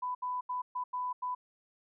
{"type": "tone bursts at uneven times", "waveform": "sine", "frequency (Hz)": 997, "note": "B5", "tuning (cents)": 16, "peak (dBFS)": -32, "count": 6, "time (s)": [[0.02, 0.15], [0.22, 0.41], [0.49, 0.62], [0.75, 0.84], [0.93, 1.13], [1.22, 1.35]], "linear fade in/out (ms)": 10, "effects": []}